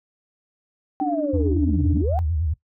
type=linear two-way sweep; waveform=sine; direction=down then up; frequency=784 to 65.41 to 784 Hz; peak=-23 dBFS; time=1-2.19 s; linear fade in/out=0 ms; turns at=1.91 s
type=tone with tremolo; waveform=sine; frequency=293.7 Hz; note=D4; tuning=in tune; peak=-18 dBFS; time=1.01-2.02 s; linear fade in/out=5 ms; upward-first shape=sine; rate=18 Hz; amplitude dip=70%
type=tone with vibrato; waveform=sine; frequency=80 Hz; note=D#2; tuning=49 cents sharp; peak=-20 dBFS; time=1.33-2.54 s; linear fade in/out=10 ms; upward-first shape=sine; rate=9.3 Hz; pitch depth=150 cents each way
effects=noise-tail reverb RT60 0.1 s tail -17 dB re dry + tanh soft clip ceiling -7 dBFS